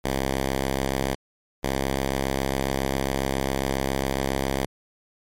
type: tone pair in turn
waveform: 5% pulse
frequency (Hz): 67 / 67.32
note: C2 / C2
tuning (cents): +42 / +50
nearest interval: unison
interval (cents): 8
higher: second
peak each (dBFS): -12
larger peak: neither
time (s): 0.04-1.15 / 1.63-4.66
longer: second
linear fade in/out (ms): 10
effects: MP3 64 kbps